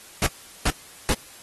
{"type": "noise bursts", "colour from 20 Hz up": "pink", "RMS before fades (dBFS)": -21, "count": 3, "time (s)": [0.22, 1.135], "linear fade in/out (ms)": 0, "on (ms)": 45, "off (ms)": 390, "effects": ["white hiss -46 dBFS RMS until 1.42 s", "AAC 32 kbps"]}